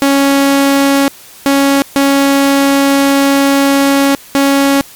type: tone bursts at uneven times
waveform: sawtooth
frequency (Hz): 277.2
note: C#4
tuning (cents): 0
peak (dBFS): -3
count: 4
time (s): 0.02-1.08 / 1.46-1.82 / 1.96-4.15 / 4.35-4.81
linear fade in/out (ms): 0
effects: white hiss -36 dBFS RMS until 4.95 s + MP3 96 kbps